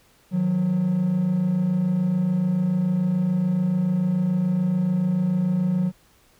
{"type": "tone pair together", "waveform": "triangle", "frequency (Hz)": [155.56, 182.49], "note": ["D#3", "F#3"], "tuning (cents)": [0, -24], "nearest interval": "minor third", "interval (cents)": 276, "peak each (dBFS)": [-24, -17], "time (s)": [0.31, 5.92], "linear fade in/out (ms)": 50, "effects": ["tanh soft clip ceiling -13 dBFS", "pink hiss -58 dBFS RMS until 6.39 s"]}